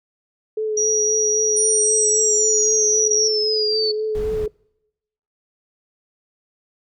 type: tone with vibrato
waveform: sine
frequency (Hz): 430.5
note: A4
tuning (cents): -38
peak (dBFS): -20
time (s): 0.57-4.48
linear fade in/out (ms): 5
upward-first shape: triangle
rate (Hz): 3.8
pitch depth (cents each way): 25
type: tone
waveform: sine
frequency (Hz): 5770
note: F#8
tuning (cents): -44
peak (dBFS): -17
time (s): 0.77-3.28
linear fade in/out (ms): 5
type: exponential sweep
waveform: sine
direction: down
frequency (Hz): 9397 to 4435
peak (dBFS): -19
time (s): 1.56-3.92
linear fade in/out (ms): 10
type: noise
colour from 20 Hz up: brown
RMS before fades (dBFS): -30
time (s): 4.15-4.46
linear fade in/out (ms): 0
effects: noise-tail reverb RT60 0.9 s tail -26 dB re dry